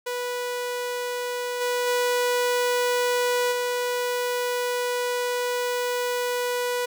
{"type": "tone with level steps", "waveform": "sawtooth", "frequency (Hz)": 490.9, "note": "B4", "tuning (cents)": -10, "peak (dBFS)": [-23, -19, -17, -20], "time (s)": [0.06, 6.86], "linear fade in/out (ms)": 10, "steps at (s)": [1.6, 1.86, 3.51], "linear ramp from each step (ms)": 20, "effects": []}